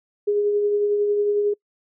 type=tone with tremolo; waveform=sine; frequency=412.4 Hz; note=G#4; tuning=12 cents flat; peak=-16 dBFS; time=0.27-1.54 s; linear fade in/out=10 ms; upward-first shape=triangle; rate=11 Hz; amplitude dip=35%; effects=noise-tail reverb RT60 0.1 s tail -26 dB re dry